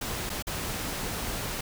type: noise with dropouts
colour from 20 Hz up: pink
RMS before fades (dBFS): -33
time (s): 0.01-1.61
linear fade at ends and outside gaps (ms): 5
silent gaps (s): 0.295-0.299 / 0.425-0.469
effects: none